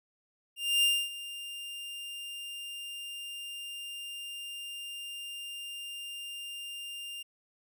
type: tone with ADSR envelope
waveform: 45% pulse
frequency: 2800 Hz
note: F7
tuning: 4 cents sharp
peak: -22 dBFS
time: 0.56-7.23 s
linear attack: 270 ms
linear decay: 260 ms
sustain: -17 dB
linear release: 11 ms
effects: none